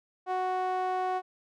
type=tone with band-pass filter; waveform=sawtooth; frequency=370 Hz; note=F#4; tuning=in tune; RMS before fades=-30 dBFS; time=0.26-1.22 s; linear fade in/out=50 ms; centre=800 Hz; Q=2.4; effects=none